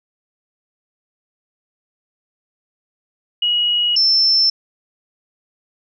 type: tone pair in turn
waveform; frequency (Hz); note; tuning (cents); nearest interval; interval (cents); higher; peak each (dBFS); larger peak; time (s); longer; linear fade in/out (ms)
sine; 2903 / 5330; F#7 / E8; -34 / +18; major seventh; 1052; second; -14 / -11; second; 3.42-3.96 / 3.96-4.5; neither; 5
effects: none